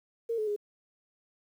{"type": "tone with pitch steps", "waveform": "sine", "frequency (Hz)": [460.7, 429.8, 414], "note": ["A#4", "A4", "G#4"], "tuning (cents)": [-20, -41, -5], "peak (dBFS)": -28, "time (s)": [0.29, 0.563], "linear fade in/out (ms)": 10, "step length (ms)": 91, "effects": ["10-bit"]}